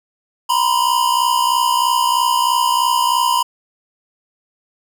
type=tone pair together; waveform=square; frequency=957 / 1020.1 Hz; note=A#5 / C6; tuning=+45 / -44 cents; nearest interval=minor second; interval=111 cents; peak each=-17 dBFS; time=0.49-3.43 s; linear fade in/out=10 ms; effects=none